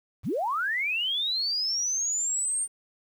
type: linear sweep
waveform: sine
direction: up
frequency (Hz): 51.5 to 8870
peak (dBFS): -25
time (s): 0.23-2.68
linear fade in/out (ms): 50
effects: 9-bit